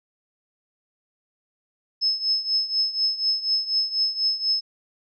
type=tone with tremolo; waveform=sine; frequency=5200 Hz; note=E8; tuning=24 cents flat; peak=-17 dBFS; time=2.01-4.61 s; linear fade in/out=20 ms; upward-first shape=triangle; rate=4.1 Hz; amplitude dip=85%; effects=none